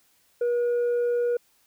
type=tone with tanh clipping; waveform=sine; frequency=480.7 Hz; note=B4; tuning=47 cents flat; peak=-22 dBFS; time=0.41-1.37 s; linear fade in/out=5 ms; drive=2 dB; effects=white hiss -64 dBFS RMS until 1.66 s